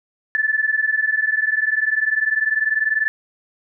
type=tone pair together; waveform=sine; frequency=1739.8 / 1760 Hz; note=A6 / A6; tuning=-20 / 0 cents; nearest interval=unison; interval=20 cents; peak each=-19 / -20 dBFS; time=0.35-3.08 s; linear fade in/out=0 ms; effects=none